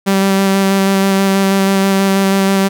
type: tone with vibrato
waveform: sawtooth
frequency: 194.5 Hz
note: G3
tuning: 13 cents flat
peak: -6 dBFS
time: 0.06-2.69 s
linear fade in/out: 20 ms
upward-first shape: square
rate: 6.2 Hz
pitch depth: 10 cents each way
effects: none